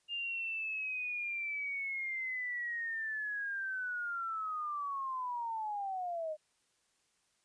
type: linear sweep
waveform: sine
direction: down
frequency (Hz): 2821 to 606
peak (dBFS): -35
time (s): 0.08-6.37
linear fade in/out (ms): 50
effects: white hiss -75 dBFS RMS until 7.44 s + resampled to 22050 Hz